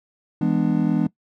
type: chord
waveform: triangle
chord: E dominant seventh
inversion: none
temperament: just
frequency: 164.81 / 206 / 247.2 / 296.7 Hz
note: E3 / G#3 / B3 / D4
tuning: 0 / -14 / +2 / +18 cents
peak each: -21 dBFS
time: 0.41-1.07 s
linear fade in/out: 5 ms
effects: noise-tail reverb RT60 0.1 s tail -20 dB re dry